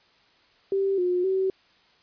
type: tone with pitch steps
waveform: sine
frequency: 390.5 / 358.8 / 380.6 Hz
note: G4 / F4 / F#4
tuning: -7 / +47 / +49 cents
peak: -21 dBFS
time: 0.72-1.5 s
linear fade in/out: 2 ms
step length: 260 ms
effects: white hiss -60 dBFS RMS until 2.02 s + resampled to 11025 Hz